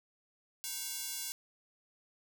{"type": "tone with high-pass filter", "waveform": "square", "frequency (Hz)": 311.1, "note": "D#4", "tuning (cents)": 0, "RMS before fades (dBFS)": -40, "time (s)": [0.64, 1.32], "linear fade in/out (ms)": 0, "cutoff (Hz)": 5500, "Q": 0.7, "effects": ["10-bit"]}